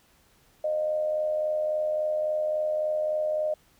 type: tone with amplitude modulation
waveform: sine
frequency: 614 Hz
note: D#5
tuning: 23 cents flat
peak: -22 dBFS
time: 0.64-3.54 s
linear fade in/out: 5 ms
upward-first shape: sine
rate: 83.6 Hz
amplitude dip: 45%
effects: pink hiss -62 dBFS RMS until 3.79 s